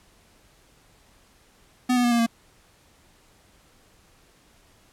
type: tone with pitch steps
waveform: square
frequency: 250.3 / 245.3 / 240.4 / 235.6 / 230.9 Hz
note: B3 / B3 / B3 / A#3 / A#3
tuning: +23 / -12 / -46 / +19 / -16 cents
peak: -19 dBFS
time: 1.89-2.265 s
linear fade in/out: 10 ms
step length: 75 ms
effects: pink hiss -58 dBFS RMS until 4.92 s + low-pass 12000 Hz 12 dB/octave